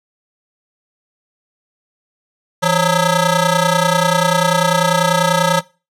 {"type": "ring-modulated tone", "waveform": "15% pulse", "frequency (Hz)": 363.8, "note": "F#4", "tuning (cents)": -29, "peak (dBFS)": -3, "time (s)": [2.62, 5.61], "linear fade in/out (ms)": 20, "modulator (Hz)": 197, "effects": ["noise-tail reverb RT60 0.3 s tail -20 dB re dry", "low-pass 12000 Hz 12 dB/octave"]}